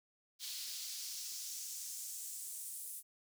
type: noise with high-pass filter sweep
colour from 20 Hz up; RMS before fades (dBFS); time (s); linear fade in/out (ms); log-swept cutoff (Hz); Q
pink; -45; 0.39-3.03; 50; 4000 to 9900; 1.8
effects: none